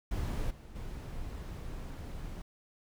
brown noise with level steps, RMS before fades -34 / -48 / -41 dBFS, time 0.11-2.42 s, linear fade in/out 5 ms, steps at 0.5 / 0.75 s, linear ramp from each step 10 ms, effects none

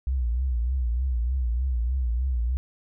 sine tone with vibrato, 61.74 Hz, B1, in tune, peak -22 dBFS, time 0.07-2.57 s, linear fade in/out 0 ms, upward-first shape triangle, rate 3.3 Hz, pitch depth 150 cents each way, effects none

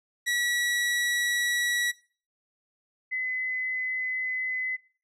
sawtooth / sine tone pair in turn, 1933 / 2024 Hz, B6 / B6, -38 / +42 cents, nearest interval minor second, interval 80 cents, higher second, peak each -21 / -27 dBFS, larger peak first, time 0.26-1.92 / 3.11-4.77 s, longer neither, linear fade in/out 20 ms, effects noise-tail reverb RT60 0.4 s tail -19 dB re dry + low-pass 11000 Hz 12 dB/octave

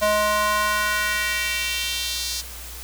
square tone with high-pass filter sweep, 210 Hz, G#3, 19 cents sharp, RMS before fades -23 dBFS, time 0.01-2.42 s, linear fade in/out 20 ms, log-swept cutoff 670 to 4800 Hz, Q 2, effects added 60 Hz sine -38 dBFS peak until 2.83 s + white hiss -38 dBFS RMS until 2.83 s

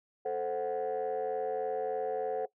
sine chord, F# diminished, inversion first, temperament equal, 440 / 523.3 / 740 Hz, A4 / C5 / F#5, 0 / 0 / 0 cents, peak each -32 / -34 / -34 dBFS, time 0.25-2.46 s, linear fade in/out 10 ms, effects noise-tail reverb RT60 0.1 s tail -18 dB re dry + tanh soft clip ceiling -26 dBFS

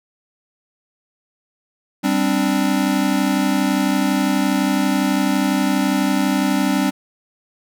square chord, G suspended fourth, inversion none, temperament equal, 196 / 261.6 / 293.7 Hz, G3 / C4 / D4, 0 / 0 / 0 cents, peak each -21 dBFS, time 2.03-6.91 s, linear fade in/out 20 ms, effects none

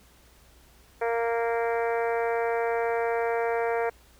harmonic tone, 231.8 Hz, A#3, 10 cents flat, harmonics 2 / 3 / 4 / 5 / 6 / 7 / 8 / 9 / 10, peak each -26 / -30 / -34 / -42 / -38 / -39 / -40 / -43 / -42 dBFS, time 1.01-3.9 s, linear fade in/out 10 ms, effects added 60 Hz sine -58 dBFS peak until 4.19 s + pink hiss -58 dBFS RMS until 4.19 s

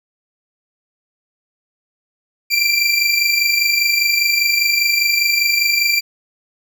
25% pulse tone pair together, 2349 / 2374 Hz, D7 / D7, 0 / +18 cents, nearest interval unison, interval 18 cents, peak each -12 / -13 dBFS, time 2.5-6.01 s, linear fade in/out 20 ms, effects none

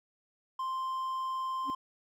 triangle tone, 1046.5 Hz, C6, in tune, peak -30 dBFS, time 0.59-1.75 s, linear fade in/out 5 ms
triangle tone with exponential growth, 277.2 Hz, C#4, in tune, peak -30 dBFS, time 1.63-1.7 s, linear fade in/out 0 ms, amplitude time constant 15 ms
effects none

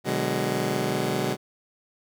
15% pulse chord, G# half-diminished seventh, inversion first, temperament just, 124.59 / 149.51 / 186.89 / 207.7 Hz, B2 / D3 / F#3 / G#3, +16 / +31 / +18 / 0 cents, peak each -24 dBFS, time 0.04-1.37 s, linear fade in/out 50 ms, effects none

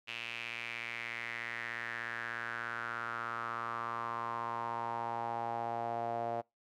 sawtooth tone with band-pass filter sweep, 116.7 Hz, A#2, 2 cents sharp, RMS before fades -39 dBFS, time 0.07-6.42 s, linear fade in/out 20 ms, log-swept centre 2700 to 660 Hz, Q 4.9, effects noise-tail reverb RT60 0.2 s tail -25 dB re dry

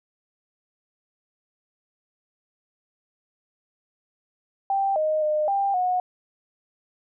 sine tone with pitch steps, 785 / 620 / 609 / 793 / 729 Hz, G5 / D#5 / D#5 / G5 / F#5, +2 / -6 / -37 / +20 / -26 cents, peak -20 dBFS, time 4.7-6 s, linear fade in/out 2 ms, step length 260 ms, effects none

